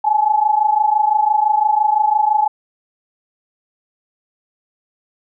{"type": "tone pair together", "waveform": "sine", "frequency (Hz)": [834.1, 860], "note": ["G#5", "A5"], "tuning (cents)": [7, -40], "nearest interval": "minor second", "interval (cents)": 53, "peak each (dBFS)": [-16, -14], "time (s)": [0.04, 2.48], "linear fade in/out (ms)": 10, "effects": []}